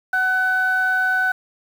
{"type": "tone pair together", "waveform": "sine", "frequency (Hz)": [746, 1501.5], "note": ["F#5", "F#6"], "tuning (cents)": [14, 25], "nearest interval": "octave", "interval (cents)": 1211, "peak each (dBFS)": [-23, -16], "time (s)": [0.13, 1.32], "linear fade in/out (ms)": 5, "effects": ["tanh soft clip ceiling -11 dBFS", "7-bit"]}